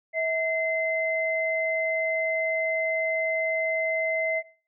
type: tone pair together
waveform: sine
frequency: 646 / 2064 Hz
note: E5 / C7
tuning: -35 / -24 cents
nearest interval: octave + minor sixth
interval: 2011 cents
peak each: -26 dBFS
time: 0.13-4.43 s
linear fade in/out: 50 ms
effects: noise-tail reverb RT60 0.4 s tail -19 dB re dry